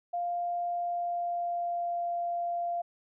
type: tone with pitch glide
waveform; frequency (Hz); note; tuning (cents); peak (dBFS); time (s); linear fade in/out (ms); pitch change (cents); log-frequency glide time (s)
sine; 699 to 693; F5 to F5; +1 to -14; -29; 0.13-2.82; 10; -15; 0.69-2.08
effects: none